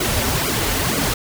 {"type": "noise with flanger", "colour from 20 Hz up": "pink", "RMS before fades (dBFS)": -20, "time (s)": [0, 1.14], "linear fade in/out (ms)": 5, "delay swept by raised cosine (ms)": [1.1, 6.4], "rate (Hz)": 2.1, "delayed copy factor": -1, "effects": []}